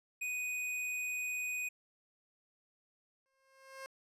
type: tone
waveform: square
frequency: 2489 Hz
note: D#7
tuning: in tune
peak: -36 dBFS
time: 0.21-1.69 s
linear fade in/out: 10 ms
type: tone with exponential growth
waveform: 15% pulse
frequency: 534 Hz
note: C5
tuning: 35 cents sharp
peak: -36 dBFS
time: 3.26-3.86 s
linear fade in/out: 0 ms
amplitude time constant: 130 ms
effects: low-pass 12000 Hz 12 dB/octave